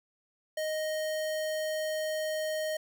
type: tone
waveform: square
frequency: 622.3 Hz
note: D#5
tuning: in tune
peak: -31 dBFS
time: 0.57-2.77 s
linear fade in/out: 5 ms
effects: none